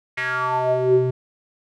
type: tone with band-pass filter sweep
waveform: square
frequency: 127.6 Hz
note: C3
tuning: 43 cents flat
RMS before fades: -20 dBFS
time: 0.17-1.11 s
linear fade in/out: 10 ms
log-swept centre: 2100 to 260 Hz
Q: 5.6
effects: none